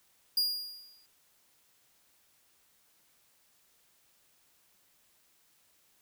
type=tone with exponential decay; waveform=45% pulse; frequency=4839 Hz; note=D#8; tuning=49 cents flat; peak=-23 dBFS; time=0.37-1.06 s; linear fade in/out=5 ms; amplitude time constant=150 ms; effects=white hiss -68 dBFS RMS until 6.01 s